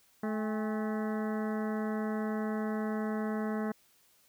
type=harmonic tone with a mistuned harmonic; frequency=216.2 Hz; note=A3; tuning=30 cents flat; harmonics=1 / 2 / 3 / 4 / 5 / 6 / 7 / 8 / 9; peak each=-32 / -38 / -42 / -44 / -46 / -48 / -49 / -50 / -51 dBFS; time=0.23-3.72 s; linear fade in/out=5 ms; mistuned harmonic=4; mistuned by=-96 cents; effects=white hiss -66 dBFS RMS until 4.28 s